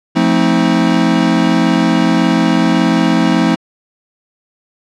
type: chord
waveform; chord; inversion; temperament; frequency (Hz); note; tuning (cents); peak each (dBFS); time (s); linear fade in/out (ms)
square; F dominant seventh; none; equal with one note detuned; 174.61 / 220 / 261.6 / 318.2; F3 / A3 / C4 / Eb4; 0 / 0 / 0 / +39; -16; 0.15-3.56; 20
effects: low-pass 5000 Hz 12 dB/octave